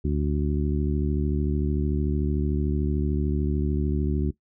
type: harmonic tone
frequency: 73.42 Hz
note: D2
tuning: in tune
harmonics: 1 / 2 / 3 / 4 / 5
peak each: -25 / -28 / -30 / -31 / -32 dBFS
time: 0.04-4.31 s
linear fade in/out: 10 ms
effects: noise-tail reverb RT60 0.1 s tail -18 dB re dry